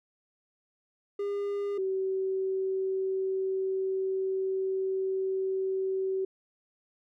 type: tone pair in turn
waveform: triangle / sine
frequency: 404.1 / 381.4 Hz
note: G#4 / G4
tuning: -47 / -47 cents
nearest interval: minor second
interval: 100 cents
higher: first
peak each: -27 / -27 dBFS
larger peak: neither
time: 1.19-1.78 / 1.78-6.25 s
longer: second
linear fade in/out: 5 ms
effects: none